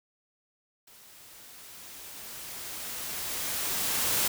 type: noise with level ramp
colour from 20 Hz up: white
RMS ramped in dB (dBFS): -54 to -26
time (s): 0.87-4.28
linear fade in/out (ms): 5
effects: none